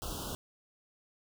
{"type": "band-stop noise", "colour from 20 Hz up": "pink", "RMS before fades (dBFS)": -39, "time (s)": [0.02, 0.35], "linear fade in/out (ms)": 0, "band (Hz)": [1500, 2800], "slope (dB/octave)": 96, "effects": []}